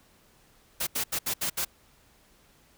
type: noise bursts at uneven times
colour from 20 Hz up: white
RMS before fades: -29 dBFS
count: 6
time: 0.8-0.87 / 0.95-1.04 / 1.12-1.19 / 1.26-1.34 / 1.41-1.5 / 1.57-1.65 s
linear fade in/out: 10 ms
effects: pink hiss -61 dBFS RMS until 2.77 s